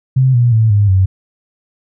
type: tone with pitch steps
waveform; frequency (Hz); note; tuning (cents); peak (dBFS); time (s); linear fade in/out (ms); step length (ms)
sine; 130.81 / 120.65 / 111.28 / 102.63 / 94.66; C3 / B2 / A2 / G#2 / F#2; 0 / -40 / +20 / -20 / +40; -7; 0.16-1.06; 10; 180
effects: none